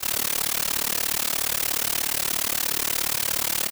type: noise with amplitude modulation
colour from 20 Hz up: white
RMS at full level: -21 dBFS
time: 0-3.71 s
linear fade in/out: 50 ms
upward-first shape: sine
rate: 36.9 Hz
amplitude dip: 100%
effects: none